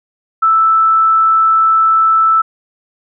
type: tone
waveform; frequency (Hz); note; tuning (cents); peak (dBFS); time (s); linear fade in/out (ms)
sine; 1318.5; E6; 0; -7; 0.42-2.42; 10
effects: none